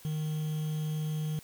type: tone with quantisation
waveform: triangle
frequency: 154.4 Hz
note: D#3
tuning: 13 cents flat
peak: -28 dBFS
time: 0.05-1.39 s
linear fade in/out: 0 ms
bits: 8
effects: white hiss -54 dBFS RMS until 1.43 s